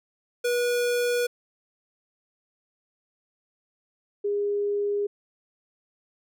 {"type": "tone pair in turn", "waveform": ["square", "sine"], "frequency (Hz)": [484.7, 408.4], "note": ["B4", "G#4"], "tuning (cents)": [-32, -29], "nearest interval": "minor third", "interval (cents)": 297, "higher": "first", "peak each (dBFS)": -23, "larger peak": "neither", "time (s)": [[0.44, 1.27], [4.24, 5.07]], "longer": "neither", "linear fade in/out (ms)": 10, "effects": []}